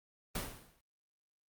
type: noise with exponential decay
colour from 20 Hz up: pink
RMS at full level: -34 dBFS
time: 0.35-0.81 s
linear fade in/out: 5 ms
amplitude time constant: 100 ms
effects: Opus 32 kbps